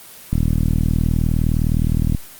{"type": "click train", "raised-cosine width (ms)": 5, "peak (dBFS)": -5, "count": 73, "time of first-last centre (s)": [0.33, 2.148], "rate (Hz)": 39.6, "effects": ["white hiss -40 dBFS RMS until 2.39 s", "Opus 24 kbps"]}